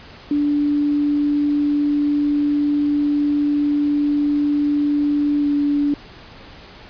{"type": "tone with pitch glide", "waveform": "sine", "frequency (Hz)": [291.6, 288.9], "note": ["D4", "D4"], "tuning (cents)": [-12, -28], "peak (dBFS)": -15, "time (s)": [0.31, 5.94], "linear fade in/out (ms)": 2, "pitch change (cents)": -16, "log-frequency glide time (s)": [5.39, 5.47], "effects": ["pink hiss -41 dBFS RMS until 6.89 s", "resampled to 11025 Hz"]}